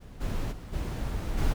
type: noise with level steps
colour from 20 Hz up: brown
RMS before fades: -45 / -30 / -40 / -31 / -25 dBFS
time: 0-1.54 s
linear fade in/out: 20 ms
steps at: 0.2 / 0.51 / 0.72 / 1.37 s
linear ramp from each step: 20 ms
effects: none